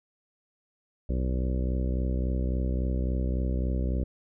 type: harmonic tone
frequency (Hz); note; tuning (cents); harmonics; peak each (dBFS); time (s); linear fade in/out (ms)
63.6; C2; -48; 1 / 2 / 3 / 4 / 5 / 6 / 7 / 8 / 9; -26 / -35 / -35 / -38 / -40 / -42 / -46 / -43 / -44; 1.09-4.04; 5
effects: none